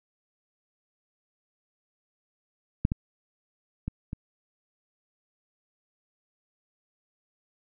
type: clicks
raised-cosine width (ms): 5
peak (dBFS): -9 / -14 / -18 / -21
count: 4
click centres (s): 2.851 / 2.919 / 3.88 / 4.131
effects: none